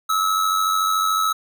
square tone with amplitude modulation, 1295 Hz, E6, 31 cents flat, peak -16 dBFS, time 0.09-1.33 s, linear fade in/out 10 ms, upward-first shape sine, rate 93.7 Hz, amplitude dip 50%, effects none

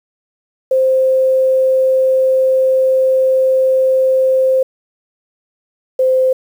sine tone pair in turn, 523.3 / 518.5 Hz, C5 / C5, 0 / -16 cents, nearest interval unison, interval 16 cents, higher first, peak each -9 / -9 dBFS, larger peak neither, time 0.71-4.63 / 5.99-6.33 s, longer first, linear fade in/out 5 ms, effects 7-bit

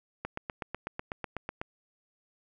click train, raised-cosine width 0.5 ms, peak -19 dBFS, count 12, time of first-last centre 0.25-1.615 s, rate 8.06 Hz, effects none

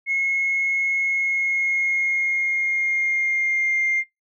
sine tone with pitch glide, 2171 to 2108 Hz, C#7 to C7, -37 to +12 cents, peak -18 dBFS, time 0.06-4.04 s, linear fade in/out 50 ms, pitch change -51 cents, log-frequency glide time 1.01-3.84 s, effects noise-tail reverb RT60 0.2 s tail -21 dB re dry + tanh soft clip ceiling -14 dBFS

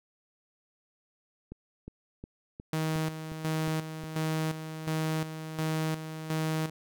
click train, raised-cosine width 3 ms, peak -28 dBFS, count 8, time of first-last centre 1.52-4.038 s, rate 2.78 Hz
sawtooth tone with tremolo, 158 Hz, D#3, 27 cents sharp, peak -24 dBFS, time 2.73-6.7 s, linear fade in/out 2 ms, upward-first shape square, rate 1.4 Hz, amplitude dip 65%
effects none

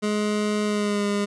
25% pulse tone with pitch glide, 210 to 203.8 Hz, G#3 to G#3, +19 to -32 cents, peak -18 dBFS, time 0.02-1.26 s, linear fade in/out 20 ms, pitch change -51 cents, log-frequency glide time 0.64-1.06 s, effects resampled to 22050 Hz

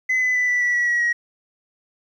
sine tone with pitch steps, 2027 / 2008 / 1989.9 / 1971.6 / 1953.4 / 1935.5 / 1917.7 / 1900 Hz, B6 / B6 / B6 / B6 / B6 / B6 / A#6 / A#6, +45 / +28 / +13 / -3 / -20 / -35 / +49 / +33 cents, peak -15 dBFS, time 0.09-1.13 s, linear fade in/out 10 ms, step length 130 ms, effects tanh soft clip ceiling -15 dBFS + 9-bit

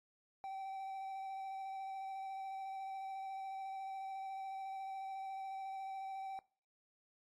triangle tone with vibrato, 773 Hz, G5, 24 cents flat, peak -40 dBFS, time 0.44-6.39 s, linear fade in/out 0 ms, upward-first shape square, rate 14 Hz, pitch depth 11 cents each way, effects noise-tail reverb RT60 0.4 s tail -21 dB re dry + AAC 48 kbps

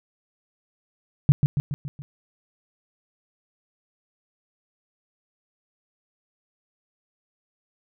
sine tone with echo, 142.5 Hz, C#3, 48 cents sharp, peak -9 dBFS, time 1.29-1.32 s, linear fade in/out 0 ms, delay 140 ms, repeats 5, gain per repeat -5 dB, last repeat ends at 2.02 s, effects none

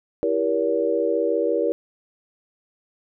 sine chord, E diminished seventh, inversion none, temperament just, 329.6 / 395.6 / 474.7 / 569.6 Hz, E4 / G4 / Bb4 / Db5, 0 / +16 / +31 / +47 cents, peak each -26 / -26 / -22 / -25 dBFS, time 0.23-1.72 s, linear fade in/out 0 ms, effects none

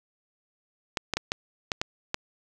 clicks, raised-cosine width 0.2 ms, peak -9 dBFS, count 7, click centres 0.972 / 1.137 / 1.17 / 1.319 / 1.718 / 1.815 / 2.144 s, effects none

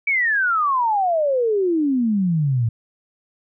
sine exponential sweep, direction down, 2312 to 110 Hz, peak -16 dBFS, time 0.07-2.69 s, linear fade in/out 5 ms, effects none

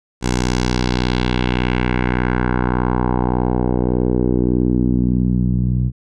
10% pulse tone with low-pass filter sweep, 61.74 Hz, B1, in tune, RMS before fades -17 dBFS, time 0.21-5.92 s, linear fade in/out 50 ms, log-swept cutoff 7700 to 130 Hz, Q 1.9, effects none

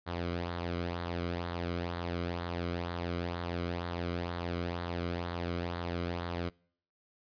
sawtooth tone with flanger, 86.6 Hz, F2, 14 cents flat, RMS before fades -36 dBFS, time 0.06-6.5 s, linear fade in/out 20 ms, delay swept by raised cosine 0.37 to 1.15 ms, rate 2.1 Hz, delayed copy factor -0.55, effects noise-tail reverb RT60 0.6 s tail -26 dB re dry + resampled to 11025 Hz

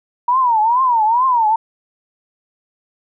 sine tone with vibrato, 948 Hz, A#5, 29 cents sharp, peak -11 dBFS, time 0.28-1.56 s, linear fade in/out 5 ms, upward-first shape triangle, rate 2.3 Hz, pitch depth 210 cents each way, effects none

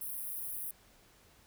white high-pass noise, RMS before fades -40 dBFS, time 0.01-0.71 s, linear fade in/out 2 ms, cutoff 9500 Hz, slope 96 dB/octave, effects pink hiss -63 dBFS RMS until 1.46 s

